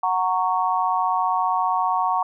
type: chord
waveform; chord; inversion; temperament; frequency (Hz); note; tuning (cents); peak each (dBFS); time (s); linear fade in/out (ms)
sine; F# major; none; just; 740 / 925 / 1110; F#5 / A#5 / C#6; 0 / -14 / +2; -23; 0.03-2.23; 5
effects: none